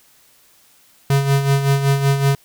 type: tone with tremolo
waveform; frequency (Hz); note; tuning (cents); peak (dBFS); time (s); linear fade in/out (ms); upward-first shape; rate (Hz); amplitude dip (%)
square; 138.59; C#3; 0; -12; 1.1-2.35; 2; sine; 5.3; 60
effects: white hiss -53 dBFS RMS until 2.44 s